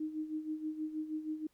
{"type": "tone with tremolo", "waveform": "sine", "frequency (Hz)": 310.3, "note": "D#4", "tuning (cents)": -5, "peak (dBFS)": -33, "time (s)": [0, 1.47], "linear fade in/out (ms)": 5, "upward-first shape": "sine", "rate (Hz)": 6.3, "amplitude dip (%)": 70, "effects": ["pink hiss -74 dBFS RMS until 1.53 s"]}